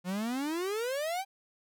45% pulse exponential sweep, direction up, 174.3 to 802 Hz, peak -31 dBFS, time 0.04-1.25 s, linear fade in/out 50 ms, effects none

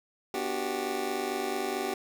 25% pulse chord, G major seventh, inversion first, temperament just, 245 / 294 / 367.5 / 392 Hz, B3 / D4 / F#4 / G4, -14 / +2 / -12 / 0 cents, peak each -35 / -35 / -32 / -29 dBFS, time 0.34-1.94 s, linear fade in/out 2 ms, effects 9-bit

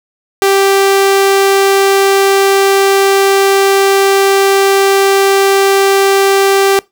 sawtooth tone, 392 Hz, G4, in tune, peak -3 dBFS, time 0.42-6.79 s, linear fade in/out 0 ms, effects noise-tail reverb RT60 0.2 s tail -22 dB re dry

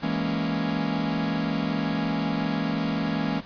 45% pulse chord, A# half-diminished seventh, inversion second, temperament equal, 164.81 / 207.7 / 233.1 / 277.2 Hz, E3 / G#3 / A#3 / C#4, 0 / 0 / 0 / 0 cents, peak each -30 dBFS, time 0.02-3.41 s, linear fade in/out 20 ms, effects pink hiss -45 dBFS RMS until 3.45 s + resampled to 11025 Hz

